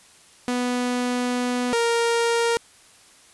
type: tone pair in turn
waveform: sawtooth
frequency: 246.9 / 466.1 Hz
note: B3 / A#4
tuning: 0 / 0 cents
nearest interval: major seventh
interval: 1100 cents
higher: second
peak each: -18 / -15 dBFS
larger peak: second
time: 0.48-1.73 / 1.73-2.57 s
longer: first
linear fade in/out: 0 ms
effects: white hiss -52 dBFS RMS until 3.33 s + resampled to 24000 Hz